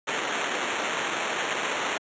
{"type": "noise with sample-and-hold", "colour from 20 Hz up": "white", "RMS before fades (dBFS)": -28, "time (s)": [0.07, 1.98], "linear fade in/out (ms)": 10, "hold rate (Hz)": 4900, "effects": ["high-pass 300 Hz 12 dB/octave", "resampled to 16000 Hz"]}